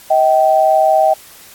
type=tone pair together; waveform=sine; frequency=634 / 774.5 Hz; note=D#5 / G5; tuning=+32 / -21 cents; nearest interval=minor third; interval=347 cents; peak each=-11 dBFS; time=0.1-1.14 s; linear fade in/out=10 ms; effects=white hiss -40 dBFS RMS until 1.54 s + AAC 64 kbps